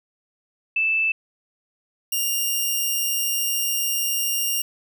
sine / 5% pulse tone pair in turn, 2637 / 2819 Hz, E7 / F7, 0 / +16 cents, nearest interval minor second, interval 116 cents, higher second, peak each -18 / -12 dBFS, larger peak second, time 0.76-1.12 / 2.12-4.62 s, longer second, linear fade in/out 5 ms, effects none

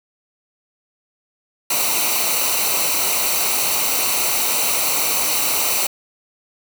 white noise with comb filter, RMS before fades -19 dBFS, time 1.7-5.87 s, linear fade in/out 5 ms, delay 0.59 ms, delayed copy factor -0.7, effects none

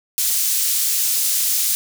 pink high-pass noise, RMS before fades -19 dBFS, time 0.18-1.75 s, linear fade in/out 0 ms, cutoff 6400 Hz, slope 12 dB/octave, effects none

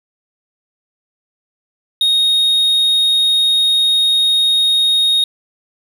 triangle tone, 3729 Hz, A#7, in tune, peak -9 dBFS, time 2.01-5.24 s, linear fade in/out 2 ms, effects none

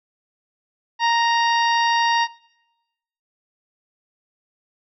harmonic tone, 932.3 Hz, A#5, in tune, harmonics 1 / 2 / 3 / 4 / 5 / 6, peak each -17 / -23 / -27 / -29 / -31 / -33 dBFS, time 0.99-2.28 s, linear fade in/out 50 ms, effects noise-tail reverb RT60 1.0 s tail -22 dB re dry

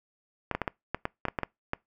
clicks, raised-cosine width 0.5 ms, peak -13 dBFS, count 11, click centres 0.513 / 0.55 / 0.617 / 0.678 / 0.946 / 1.054 / 1.253 / 1.284 / 1.388 / 1.433 / 1.734 s, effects noise-tail reverb RT60 0.2 s tail -25 dB re dry

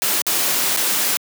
white noise with dropouts, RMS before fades -19 dBFS, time 0.02-1.17 s, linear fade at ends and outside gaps 0 ms, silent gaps 0.218-0.267 / 0.764-0.772 s, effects high-pass 200 Hz 12 dB/octave

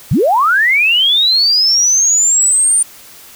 sine linear sweep, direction up, 89 to 9110 Hz, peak -8 dBFS, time 0.11-2.83 s, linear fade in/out 5 ms, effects white hiss -38 dBFS RMS until 3.35 s

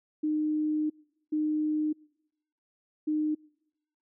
sine tone bursts at uneven times, 305.8 Hz, D#4, 30 cents flat, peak -25 dBFS, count 3, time 0.23-0.9 / 1.32-1.93 / 3.07-3.35 s, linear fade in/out 10 ms, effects noise-tail reverb RT60 0.9 s tail -26 dB re dry

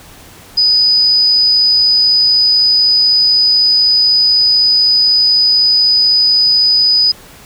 sine tone, 4978 Hz, D#8, in tune, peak -7 dBFS, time 0.57-7.12 s, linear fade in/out 10 ms, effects pink hiss -38 dBFS RMS until 7.45 s

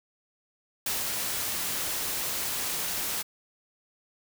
white noise with ADSR envelope, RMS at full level -29 dBFS, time 0.86-3.23 s, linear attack 3 ms, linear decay 170 ms, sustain -2 dB, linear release 19 ms, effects none

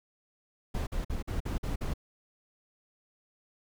brown noise bursts, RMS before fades -32 dBFS, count 7, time 0.74-1.938 s, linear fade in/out 10 ms, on 130 ms, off 48 ms, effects none

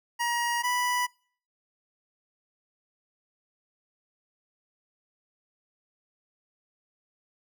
25% pulse tone pair in turn, 950 / 984.8 Hz, A#5 / B5, +33 / -5 cents, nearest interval minor second, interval 62 cents, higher second, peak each -22 / -21 dBFS, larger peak second, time 0.19-0.63 / 0.63-1.07 s, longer neither, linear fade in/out 20 ms, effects noise-tail reverb RT60 0.5 s tail -26 dB re dry

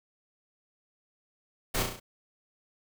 pink noise with echo, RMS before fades -29 dBFS, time 1.74-1.83 s, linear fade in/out 10 ms, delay 34 ms, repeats 5, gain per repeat -4 dB, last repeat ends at 2 s, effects none

